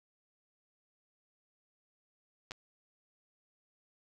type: clicks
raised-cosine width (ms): 0.2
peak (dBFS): -24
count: 2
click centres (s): 2.51 / 2.518
effects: none